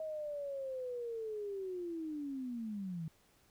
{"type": "linear sweep", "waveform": "sine", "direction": "down", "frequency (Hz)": [636, 155.56], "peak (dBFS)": -38, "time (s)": [0, 3.08], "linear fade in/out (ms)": 2, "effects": ["pink hiss -69 dBFS RMS until 3.5 s"]}